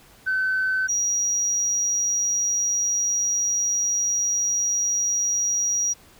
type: tone pair in turn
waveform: sine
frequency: 1525 / 5746 Hz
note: G6 / F8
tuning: -48 / +48 cents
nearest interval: octave + major seventh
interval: 2296 cents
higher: second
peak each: -19 dBFS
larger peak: neither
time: 0.26-0.88 / 0.88-5.94 s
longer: second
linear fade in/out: 20 ms
effects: tanh soft clip ceiling -16 dBFS + pink hiss -52 dBFS RMS until 6.19 s

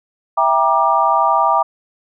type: chord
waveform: sine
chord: E half-diminished seventh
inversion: none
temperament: just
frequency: 659.3 / 791.1 / 949.3 / 1186.7 Hz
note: E5 / G5 / Bb5 / D6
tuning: 0 / +16 / +31 / +18 cents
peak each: -19 / -17 / -16 / -16 dBFS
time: 0.37-1.63 s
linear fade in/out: 10 ms
effects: none

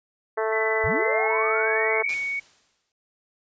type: harmonic tone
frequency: 220 Hz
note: A3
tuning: in tune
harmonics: 2 / 3 / 4 / 5 / 6 / 7 / 8 / 9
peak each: -25 / -29 / -31 / -33 / -35 / -36 / -37 / -38 dBFS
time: 0.37-2.03 s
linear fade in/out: 10 ms
type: tone with pitch glide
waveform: sine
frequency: 2000 to 2232 Hz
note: B6 to C#7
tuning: +21 to +11 cents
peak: -25 dBFS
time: 0.52-2.4 s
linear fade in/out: 10 ms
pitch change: +190 cents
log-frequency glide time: 0.98-1.37 s
type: linear sweep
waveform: sine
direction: up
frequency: 64.3 to 2443 Hz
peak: -27 dBFS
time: 0.84-2.14 s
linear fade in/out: 0 ms
type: noise with exponential decay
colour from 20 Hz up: white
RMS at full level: -36 dBFS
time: 2.09-2.92 s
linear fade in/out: 2 ms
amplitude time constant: 180 ms
effects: resampled to 16000 Hz

